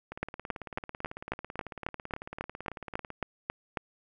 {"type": "two click trains", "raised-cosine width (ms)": 0.5, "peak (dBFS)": [-15, -24], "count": [14, 55], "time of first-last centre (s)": [[0.23, 3.772], [0.12, 3.103]], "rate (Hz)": [3.67, 18.1], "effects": []}